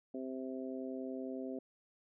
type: harmonic tone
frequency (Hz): 130.81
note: C3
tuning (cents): 0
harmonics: 2 / 3 / 4 / 5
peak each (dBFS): -41 / -45 / -47 / -49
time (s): 0.14-1.59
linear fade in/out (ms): 5
effects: none